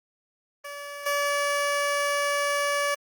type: tone with level steps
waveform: 15% pulse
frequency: 574 Hz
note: D5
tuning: 40 cents flat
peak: -29 / -17 dBFS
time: 0.64-2.95 s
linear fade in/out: 10 ms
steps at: 1.06 s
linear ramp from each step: 5 ms
effects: Opus 24 kbps